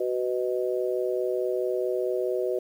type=harmonic tone; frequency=124.6 Hz; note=B2; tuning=16 cents sharp; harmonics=3 / 4 / 5; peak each=-27 / -29 / -31 dBFS; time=0-2.59 s; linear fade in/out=5 ms; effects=9-bit